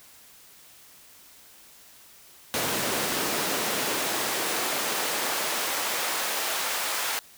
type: noise with high-pass filter sweep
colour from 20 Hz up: pink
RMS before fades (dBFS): -28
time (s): 2.54-7.19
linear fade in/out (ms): 0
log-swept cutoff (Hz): 210 to 860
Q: 0.74
effects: white hiss -52 dBFS RMS until 7.37 s